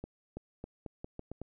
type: accelerating click train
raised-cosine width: 2 ms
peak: -27 dBFS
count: 8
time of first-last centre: 0.04-1.416 s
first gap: 330 ms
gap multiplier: 0.82
effects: none

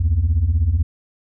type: beating tone pair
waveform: sine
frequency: 69.6 / 85.6 Hz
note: C#2 / F2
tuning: +8 / -34 cents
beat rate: 16 Hz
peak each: -17 / -14 dBFS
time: 0-0.83 s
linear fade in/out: 10 ms
effects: tanh soft clip ceiling -11 dBFS

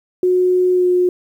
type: tone with pitch glide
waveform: sine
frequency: 364.5 to 360.3 Hz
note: F#4 to F#4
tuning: -26 to -46 cents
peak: -11 dBFS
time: 0.23-1.09 s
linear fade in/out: 2 ms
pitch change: -20 cents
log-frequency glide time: 0.73-0.85 s
effects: 8-bit

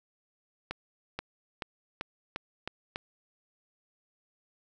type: accelerating click train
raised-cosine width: 0.3 ms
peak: -18 dBFS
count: 7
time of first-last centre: 0.71-2.959 s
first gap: 480 ms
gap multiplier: 0.9
effects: none

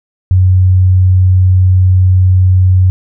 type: tone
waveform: sine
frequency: 92.5 Hz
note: F#2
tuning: in tune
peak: -4 dBFS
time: 0.31-2.9 s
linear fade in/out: 0 ms
effects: none

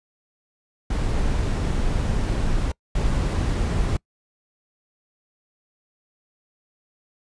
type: noise bursts at uneven times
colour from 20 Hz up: brown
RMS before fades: -22 dBFS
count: 2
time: 0.9-2.72 / 2.95-3.97 s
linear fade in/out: 5 ms
effects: noise-tail reverb RT60 0.1 s tail -25 dB re dry + resampled to 22050 Hz

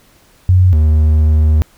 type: tone pair in turn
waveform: sine / triangle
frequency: 91.8 / 77.19 Hz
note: F#2 / D#2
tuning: -13 / -13 cents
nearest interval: minor third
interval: 300 cents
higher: first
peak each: -5 dBFS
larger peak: neither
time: 0.49-0.73 / 0.73-1.62 s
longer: second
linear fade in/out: 0 ms
effects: pink hiss -49 dBFS RMS until 1.77 s

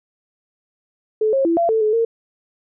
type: tone with pitch steps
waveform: sine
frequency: 433.2 / 540 / 334.4 / 680 / 443.8 / 428.2 / 458.2 Hz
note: A4 / C#5 / E4 / F5 / A4 / A4 / A#4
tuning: -27 / -45 / +25 / -46 / +15 / -47 / -30 cents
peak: -14 dBFS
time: 1.21-2.05 s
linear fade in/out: 5 ms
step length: 120 ms
effects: none

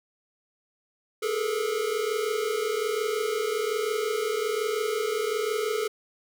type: tone cluster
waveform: square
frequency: 408.5 / 434.1 / 475.3 Hz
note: G#4 / A4 / A#4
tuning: -29 / -23 / +34 cents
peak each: -34 / -28 / -33 dBFS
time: 1.22-5.88 s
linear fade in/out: 10 ms
effects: none

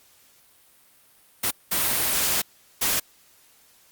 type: noise bursts at uneven times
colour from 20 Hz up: white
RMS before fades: -23 dBFS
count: 3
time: 1.43-1.51 / 1.71-2.42 / 2.81-3 s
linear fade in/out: 10 ms
effects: white hiss -57 dBFS RMS until 3.91 s + Opus 48 kbps

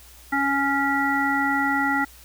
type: harmonic tone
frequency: 278 Hz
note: C#4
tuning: 5 cents sharp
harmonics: 1 / 3 / 5 / 7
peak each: -25 / -25 / -25 / -25 dBFS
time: 0.32-2.05 s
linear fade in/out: 10 ms
effects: added 60 Hz sine -49 dBFS peak until 2.24 s + white hiss -49 dBFS RMS until 2.24 s

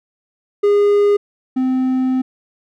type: tone pair in turn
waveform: triangle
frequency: 409 / 258.4 Hz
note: G#4 / C4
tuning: -26 / -21 cents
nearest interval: minor sixth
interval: 795 cents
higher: first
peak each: -8 / -12 dBFS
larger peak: first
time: 0.63-1.17 / 1.56-2.22 s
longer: second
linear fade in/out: 10 ms
effects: none

